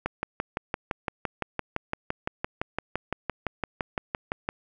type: click train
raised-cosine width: 0.5 ms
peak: -12 dBFS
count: 27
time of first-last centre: 0.06-4.489 s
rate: 5.87 Hz
effects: none